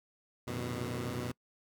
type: tone cluster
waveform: 15% pulse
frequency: 90.3 / 110.8 / 122.2 / 130.6 / 151.1 Hz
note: F#2 / A2 / B2 / C3 / D3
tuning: -42 / +13 / -18 / -3 / +50 cents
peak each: -36 / -39 / -31 / -40 / -39 dBFS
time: 0.47-1.32 s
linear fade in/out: 10 ms
effects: noise-tail reverb RT60 0.1 s tail -24 dB re dry